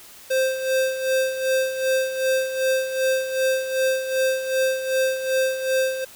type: tone with tremolo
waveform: square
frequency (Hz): 524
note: C5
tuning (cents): +2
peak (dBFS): -18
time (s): 0.3-6.05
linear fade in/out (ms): 10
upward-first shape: sine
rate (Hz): 2.6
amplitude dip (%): 65
effects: white hiss -45 dBFS RMS until 6.15 s